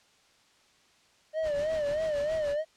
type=tone with vibrato; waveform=triangle; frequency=606 Hz; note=D#5; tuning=46 cents flat; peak=-25 dBFS; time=1.33-2.65 s; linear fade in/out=50 ms; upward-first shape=sine; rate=3.2 Hz; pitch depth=99 cents each way
type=noise with tremolo; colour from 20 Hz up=pink; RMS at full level=-42 dBFS; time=1.42-2.57 s; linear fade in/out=50 ms; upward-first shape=sine; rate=6.8 Hz; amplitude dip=55%
effects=white hiss -63 dBFS RMS until 2.76 s + low-pass 6000 Hz 12 dB/octave